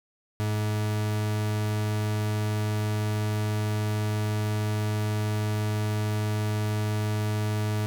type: tone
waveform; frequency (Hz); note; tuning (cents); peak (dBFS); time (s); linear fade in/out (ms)
40% pulse; 106.2; G#2; +39; -24; 0.4-7.86; 0
effects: none